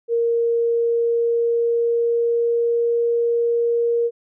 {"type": "tone with pitch glide", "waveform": "sine", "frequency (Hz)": [466.2, 469.4], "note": ["A#4", "A#4"], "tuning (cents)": [0, 12], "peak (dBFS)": -16, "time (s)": [0.08, 4.11], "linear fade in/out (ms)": 50, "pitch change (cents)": 12, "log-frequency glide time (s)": [0.5, 3.03], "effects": []}